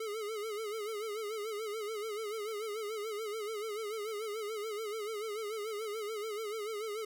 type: tone with vibrato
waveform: square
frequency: 428.7 Hz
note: A4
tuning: 45 cents flat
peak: -37 dBFS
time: 0-7.05 s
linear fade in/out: 5 ms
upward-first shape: sine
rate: 6.9 Hz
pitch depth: 91 cents each way
effects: none